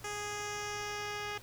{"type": "tone with low-pass filter sweep", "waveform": "10% pulse", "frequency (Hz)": 414.3, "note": "G#4", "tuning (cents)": -4, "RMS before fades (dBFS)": -39, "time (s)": [0.04, 1.38], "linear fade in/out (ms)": 5, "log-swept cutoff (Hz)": [8200, 4300], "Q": 2, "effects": ["added 111 Hz sine -54 dBFS peak until 1.42 s", "pink hiss -54 dBFS RMS until 1.42 s"]}